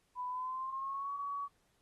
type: tone with pitch glide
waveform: sine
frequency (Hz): 995 to 1129.8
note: B5 to C#6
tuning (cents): +13 to +33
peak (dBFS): -36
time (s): 0.15-1.49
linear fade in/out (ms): 50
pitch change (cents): +220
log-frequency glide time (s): 0.28-1.14
effects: pink hiss -75 dBFS RMS until 1.81 s + AAC 32 kbps